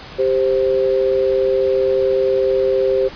sine tone pair together, 393.4 / 524 Hz, G4 / C5, +6 / +2 cents, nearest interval perfect fourth, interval 496 cents, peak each -16 dBFS, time 0.18-3.09 s, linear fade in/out 20 ms, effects pink hiss -35 dBFS RMS until 3.15 s + resampled to 11025 Hz

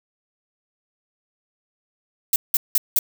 violet noise bursts, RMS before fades -17 dBFS, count 4, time 2.33-2.99 s, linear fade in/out 2 ms, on 30 ms, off 180 ms, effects none

